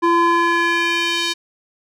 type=tone with band-pass filter sweep; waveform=square; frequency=340.4 Hz; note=F4; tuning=44 cents flat; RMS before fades=-17 dBFS; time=0.02-1.34 s; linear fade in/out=20 ms; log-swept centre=800 to 4000 Hz; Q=1.7; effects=none